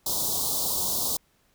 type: band-stop noise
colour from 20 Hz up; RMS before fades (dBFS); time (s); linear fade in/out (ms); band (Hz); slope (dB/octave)
white; -27; 0.06-1.17; 5; 1100 to 3600; 48
effects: pink hiss -66 dBFS RMS until 1.54 s